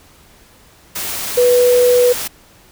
sine tone in noise, 491.7 Hz, B4, 8 cents flat, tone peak -8 dBFS, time 1.37-2.13 s, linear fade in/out 10 ms, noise white, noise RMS -23 dBFS, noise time 0.95-2.28 s, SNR +12 dB, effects pink hiss -47 dBFS RMS until 2.71 s

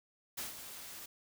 white noise with ADSR envelope, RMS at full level -39 dBFS, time 0.37-1.06 s, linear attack 13 ms, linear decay 140 ms, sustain -9 dB, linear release 6 ms, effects none

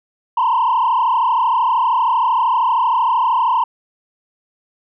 sine tone with frequency modulation, 969 Hz, B5, 33 cents flat, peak -11 dBFS, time 0.37-3.64 s, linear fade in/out 5 ms, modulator 32.9 Hz, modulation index 2.1, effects tanh soft clip ceiling -10 dBFS

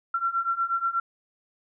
sine beating tone pair, 1357 / 1365.3 Hz, E6 / F6, +50 / -40 cents, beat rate 8.3 Hz, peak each -28 / -26 dBFS, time 0.14-1 s, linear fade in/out 5 ms, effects none

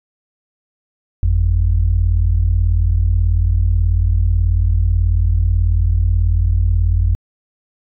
sine tone pair together, 49 / 87.31 Hz, G1 / F2, 0 / 0 cents, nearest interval minor seventh, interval 1000 cents, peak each -13 dBFS, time 1.23-7.15 s, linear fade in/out 0 ms, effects tanh soft clip ceiling -5 dBFS

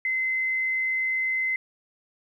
sine tone, 2056 Hz, C7, 31 cents flat, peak -23 dBFS, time 0.05-1.56 s, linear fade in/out 2 ms, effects 10-bit

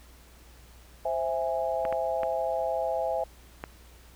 sine chord, C augmented, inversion none, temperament equal with one note detuned, 523.3 / 659.3 / 825.3 Hz, C5 / E5 / G#5, 0 / 0 / -11 cents, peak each -31 / -29 / -32 dBFS, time 1.05-3.24 s, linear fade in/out 5 ms
clicks, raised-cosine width 0.5 ms, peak -19 dBFS, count 4, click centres 1.852 / 1.926 / 2.233 / 3.639 s
effects added 60 Hz sine -52 dBFS peak until 4.15 s + pink hiss -56 dBFS RMS until 4.15 s

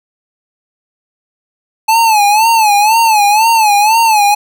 square tone with vibrato, 865 Hz, A5, 30 cents flat, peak -7 dBFS, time 1.88-4.35 s, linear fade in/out 10 ms, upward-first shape sine, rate 2 Hz, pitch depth 110 cents each way, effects none

